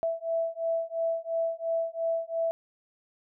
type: beating tone pair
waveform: sine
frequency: 659.3 / 662.2 Hz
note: E5 / E5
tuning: 0 / +8 cents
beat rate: 2.9 Hz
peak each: -30 dBFS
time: 0.03-2.51 s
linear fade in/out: 0 ms
effects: none